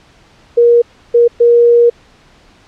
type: tone bursts at uneven times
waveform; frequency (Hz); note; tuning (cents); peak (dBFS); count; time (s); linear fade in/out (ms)
sine; 473.8; A#4; +28; -4; 3; 0.57-0.82 / 1.14-1.28 / 1.4-1.9; 10
effects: pink hiss -46 dBFS RMS until 2.67 s + low-pass 5000 Hz 12 dB/octave